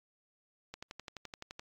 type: click train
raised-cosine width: 0.2 ms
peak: -26 dBFS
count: 11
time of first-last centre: 0.74-1.595 s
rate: 11.7 Hz
effects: AAC 64 kbps